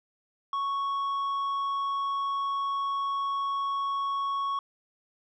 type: tone with tanh clipping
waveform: sine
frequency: 1108.7 Hz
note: C#6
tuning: in tune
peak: -28 dBFS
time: 0.53-4.59 s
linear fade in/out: 2 ms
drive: 5 dB
effects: none